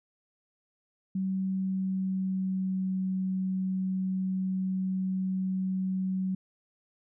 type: tone with pitch glide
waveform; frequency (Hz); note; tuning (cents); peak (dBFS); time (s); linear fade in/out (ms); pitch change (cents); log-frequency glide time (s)
sine; 190 to 188.03; F#3 to F#3; +46 to +28; -27; 1.15-6.35; 5; -18; 1.47-2.98
effects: none